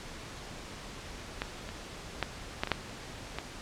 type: clicks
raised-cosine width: 0.3 ms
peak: -15 / -24 / -12 / -12 / -18 / -9 / -29 / -17 dBFS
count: 8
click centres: 1.419 / 1.69 / 2.227 / 2.635 / 2.673 / 2.717 / 2.896 / 3.386 s
effects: pink hiss -44 dBFS RMS until 3.61 s + low-pass 7000 Hz 12 dB/octave